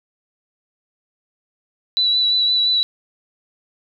sine tone with vibrato, 3951 Hz, B7, in tune, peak -14 dBFS, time 1.97-2.83 s, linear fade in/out 0 ms, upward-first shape triangle, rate 5.8 Hz, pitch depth 25 cents each way, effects none

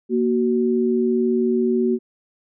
sine tone pair together, 235.5 / 373.8 Hz, A#3 / F#4, +18 / +18 cents, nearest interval minor sixth, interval 800 cents, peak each -19 dBFS, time 0.09-1.99 s, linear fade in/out 50 ms, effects none

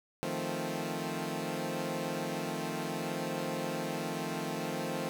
15% pulse chord, F dominant seventh, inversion third, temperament equal, 155.56 / 174.61 / 220 / 261.6 Hz, Eb3 / F3 / A3 / C4, 0 / 0 / 0 / 0 cents, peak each -33 dBFS, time 0.23-5.09 s, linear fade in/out 0 ms, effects none

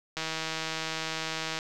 click train, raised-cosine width 0.2 ms, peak -15 dBFS, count 228, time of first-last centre 0.17-1.589 s, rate 160 Hz, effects none

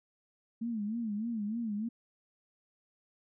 sine tone with vibrato, 220 Hz, A3, in tune, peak -32 dBFS, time 0.61-1.89 s, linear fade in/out 10 ms, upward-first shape sine, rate 3.3 Hz, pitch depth 130 cents each way, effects none

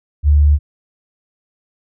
sine tone, 73.42 Hz, D2, in tune, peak -7 dBFS, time 0.23-0.59 s, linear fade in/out 50 ms, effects none

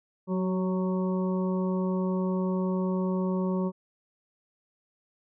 harmonic tone with a mistuned harmonic, 185 Hz, F#3, in tune, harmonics 1 / 2 / 3 / 5 / 6, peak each -26 / -32 / -36 / -40 / -42 dBFS, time 0.27-3.72 s, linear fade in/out 50 ms, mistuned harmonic 2, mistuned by +26 cents, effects none

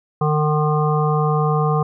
harmonic tone, 151.6 Hz, D#3, 45 cents flat, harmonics 1 / 3 / 5 / 7 / 8, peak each -17 / -22 / -24 / -25 / -26 dBFS, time 0.21-1.83 s, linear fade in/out 5 ms, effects none

